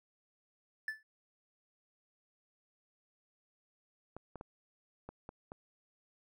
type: tone with exponential decay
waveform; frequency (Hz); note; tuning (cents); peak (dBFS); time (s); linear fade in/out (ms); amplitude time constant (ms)
triangle; 1749; A6; -11; -30; 0.88-1.03; 2; 32
type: clicks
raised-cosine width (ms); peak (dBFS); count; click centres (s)
1; -31; 6; 4.166 / 4.357 / 4.411 / 5.09 / 5.291 / 5.519
effects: none